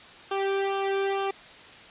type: tone with flanger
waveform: sawtooth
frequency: 392 Hz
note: G4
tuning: in tune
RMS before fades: -27 dBFS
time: 0.31-1.31 s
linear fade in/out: 5 ms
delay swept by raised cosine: 0.48 to 1.06 ms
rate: 2.2 Hz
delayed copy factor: -0.9
effects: white hiss -47 dBFS RMS until 1.9 s + resampled to 8000 Hz